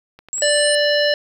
click train, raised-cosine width 0.3 ms, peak -25 dBFS, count 6, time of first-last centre 0.19-0.671 s, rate 10.4 Hz
sine exponential sweep, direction up, 7580 to 8870 Hz, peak -21 dBFS, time 0.33-0.75 s, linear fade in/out 0 ms
harmonic tone, 587.3 Hz, D5, in tune, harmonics 1 / 3 / 5 / 7 / 9, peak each -16 / -21 / -23 / -24 / -26 dBFS, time 0.42-1.14 s, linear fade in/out 2 ms
effects 8-bit

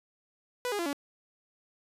sawtooth tone with pitch steps, 494.6 / 411.1 / 341.7 / 284.1 Hz, B4 / G#4 / F4 / C#4, +3 / -18 / -38 / +43 cents, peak -26 dBFS, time 0.65-0.93 s, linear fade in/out 0 ms, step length 70 ms, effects resampled to 32000 Hz

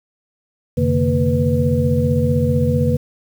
sine tone cluster, 89.9 / 134.5 / 150.1 / 231.5 / 493.2 Hz, F#2 / C3 / D3 / A#3 / B4, -49 / +48 / +38 / -12 / -2 cents, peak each -20 dBFS, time 0.77-2.97 s, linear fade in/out 10 ms, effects 7-bit

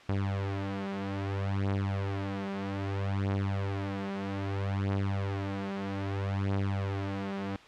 sawtooth beating tone pair, 98 / 98.62 Hz, G2 / G2, 0 / +11 cents, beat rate 0.62 Hz, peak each -29 dBFS, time 0.09-7.56 s, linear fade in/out 0 ms, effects white hiss -52 dBFS RMS until 7.67 s + low-pass 3000 Hz 12 dB/octave

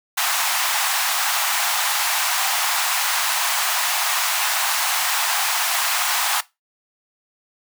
pink high-pass noise, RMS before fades -21 dBFS, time 0.17-6.41 s, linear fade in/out 10 ms, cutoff 740 Hz, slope 48 dB/octave, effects noise-tail reverb RT60 0.2 s tail -18 dB re dry

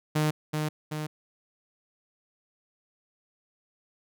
sawtooth tone with echo, 153 Hz, D#3, 29 cents flat, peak -19 dBFS, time 0.15-0.31 s, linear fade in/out 10 ms, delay 380 ms, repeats 2, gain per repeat -4 dB, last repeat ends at 1.07 s, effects none

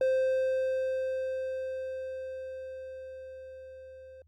triangle tone with level ramp, 522 Hz, C5, 4 cents flat, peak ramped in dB -21 to -45 dBFS, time 0.01-4.22 s, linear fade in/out 2 ms, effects added 78 Hz sine -60 dBFS peak until 4.27 s + Opus 48 kbps

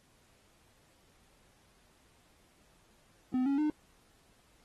triangle tone with pitch steps, 254.8 / 277.9 / 303 Hz, C4 / C#4 / D#4, -46 / +4 / -46 cents, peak -25 dBFS, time 3.34-3.7 s, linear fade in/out 2 ms, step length 120 ms, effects pink hiss -67 dBFS RMS until 4.64 s + AAC 32 kbps

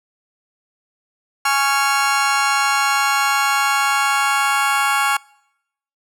30% pulse chord, Db major, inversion second, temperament just, 831.5 / 1108.7 / 1385.9 Hz, Ab5 / Db6 / F6, +2 / 0 / -14 cents, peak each -17 dBFS, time 1.45-5.17 s, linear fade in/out 5 ms, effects noise-tail reverb RT60 0.8 s tail -25 dB re dry + low-pass 12000 Hz 12 dB/octave

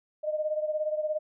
sine beating tone pair, 610 / 627 Hz, D#5 / D#5, -34 / +13 cents, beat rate 17 Hz, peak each -28 / -33 dBFS, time 0.23-1.19 s, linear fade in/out 20 ms, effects none

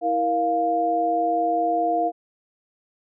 sine tone cluster, 324.6 / 470.1 / 700 Hz, E4 / A#4 / F5, -27 / +15 / +4 cents, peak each -27 / -28 / -20 dBFS, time 0.01-2.12 s, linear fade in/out 50 ms, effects none

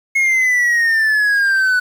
triangle exponential sweep, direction down, 2172 to 1480 Hz, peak -10 dBFS, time 0.15-1.8 s, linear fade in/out 10 ms, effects 7-bit

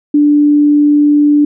sine tone, 293.7 Hz, D4, in tune, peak -5 dBFS, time 0.14-1.45 s, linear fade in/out 5 ms, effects none

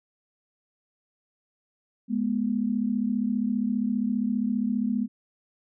sine tone pair together, 209.5 / 244.5 Hz, G#3 / B3, +15 / -17 cents, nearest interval minor third, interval 268 cents, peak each -26 dBFS, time 2.08-5.08 s, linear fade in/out 50 ms, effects none

